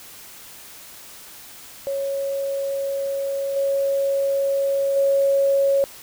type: tone with level steps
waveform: sine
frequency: 552 Hz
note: C#5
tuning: 7 cents flat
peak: -22 / -18 / -15 dBFS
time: 1.87-5.84 s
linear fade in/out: 0 ms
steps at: 3.56 / 4.96 s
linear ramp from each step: 5 ms
effects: white hiss -42 dBFS RMS until 6.02 s